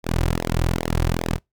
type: tone with flanger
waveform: sawtooth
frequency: 41.81 Hz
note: E1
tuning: 25 cents sharp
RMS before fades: -22 dBFS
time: 0.03-1.39 s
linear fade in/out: 50 ms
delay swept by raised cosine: 0.67 to 4.67 ms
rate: 2.5 Hz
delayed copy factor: -0.95
effects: noise-tail reverb RT60 0.2 s tail -26 dB re dry